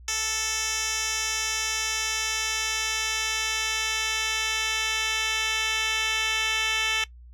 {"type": "tone with band-pass filter sweep", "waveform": "10% pulse", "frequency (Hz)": 440, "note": "A4", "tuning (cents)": 0, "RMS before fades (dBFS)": -27, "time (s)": [0.08, 7.04], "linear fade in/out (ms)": 2, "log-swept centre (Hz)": [5300, 3500], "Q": 2, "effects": ["noise-tail reverb RT60 0.1 s tail -19 dB re dry", "added 60 Hz sine -44 dBFS peak until 7.33 s"]}